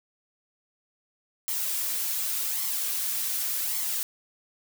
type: noise with flanger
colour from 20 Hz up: blue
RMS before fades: -29 dBFS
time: 1.48-4.03 s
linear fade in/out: 0 ms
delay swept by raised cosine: 0.92 to 4.42 ms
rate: 0.87 Hz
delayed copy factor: +0.55
effects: none